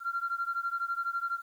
sine beating tone pair, 1373 / 1385 Hz, F6 / F6, -30 / -15 cents, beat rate 12 Hz, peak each -32 / -33 dBFS, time 0-1.42 s, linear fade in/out 50 ms, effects tanh soft clip ceiling -23 dBFS + 10-bit

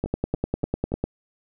two click trains, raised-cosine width 2 ms, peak -10 / -18 dBFS, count 11 / 4, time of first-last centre 0.04-1.04 / 0.06-0.92 s, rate 10 / 3.49 Hz, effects none

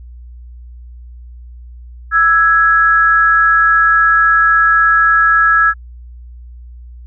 sine tone pair together, 1322 / 1665.6 Hz, E6 / G#6, +5 / +5 cents, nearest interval major third, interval 400 cents, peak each -10 dBFS, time 2.11-5.74 s, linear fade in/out 50 ms, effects added 60 Hz sine -31 dBFS peak until 7.06 s

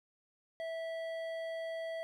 sine tone with hard clipping, 655 Hz, E5, 11 cents flat, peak -39 dBFS, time 0.6-2.03 s, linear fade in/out 0 ms, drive 10 dB, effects none

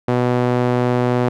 sawtooth tone with band-pass filter, 123.47 Hz, B2, in tune, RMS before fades -17 dBFS, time 0.08-1.29 s, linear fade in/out 5 ms, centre 490 Hz, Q 0.66, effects none

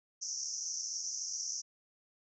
pink band-pass noise, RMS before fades -39 dBFS, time 0.21-1.62 s, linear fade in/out 20 ms, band 5500 to 6300 Hz, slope 96 dB/octave, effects none

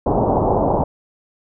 white low-pass noise, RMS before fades -17 dBFS, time 0.06-0.84 s, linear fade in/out 5 ms, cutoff 910 Hz, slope 48 dB/octave, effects none

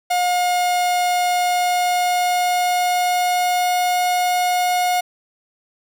45% pulse tone with pitch glide, 716 to 720.6 Hz, F5 to F#5, +43 to -46 cents, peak -16 dBFS, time 0.1-5.01 s, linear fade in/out 10 ms, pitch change +11 cents, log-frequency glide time 1.27-4.09 s, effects none

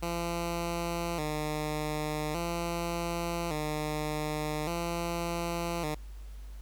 10% pulse tone with vibrato, 161 Hz, E3, 41 cents flat, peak -23 dBFS, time 0.02-5.95 s, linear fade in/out 10 ms, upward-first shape square, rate 0.43 Hz, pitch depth 100 cents each way, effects added 50 Hz sine -41 dBFS peak until 6.61 s + pink hiss -60 dBFS RMS until 6.61 s

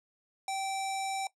square tone with low-pass filter, 776 Hz, G5, 18 cents flat, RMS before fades -34 dBFS, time 0.48-1.27 s, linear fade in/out 2 ms, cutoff 8300 Hz, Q 2.2, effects noise-tail reverb RT60 0.1 s tail -18 dB re dry

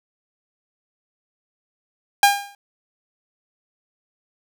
sawtooth tone with exponential decay, 806 Hz, G5, 48 cents sharp, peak -4 dBFS, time 2.23-2.55 s, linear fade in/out 2 ms, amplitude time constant 68 ms, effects none

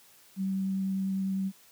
sine tone with vibrato, 192.1 Hz, G3, 35 cents flat, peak -27 dBFS, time 0.36-1.52 s, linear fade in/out 50 ms, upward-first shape triangle, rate 10 Hz, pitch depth 9 cents each way, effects white hiss -58 dBFS RMS until 1.71 s + high-pass 100 Hz 12 dB/octave

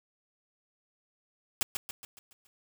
white noise with echo, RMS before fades -28 dBFS, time 1.61-1.63 s, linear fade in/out 0 ms, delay 140 ms, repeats 6, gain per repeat -6 dB, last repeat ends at 2.47 s, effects none

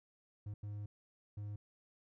triangle tone bursts at uneven times, 103.5 Hz, G#2, 5 cents flat, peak -39 dBFS, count 3, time 0.46-0.54 / 0.63-0.86 / 1.37-1.56 s, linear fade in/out 5 ms, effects none

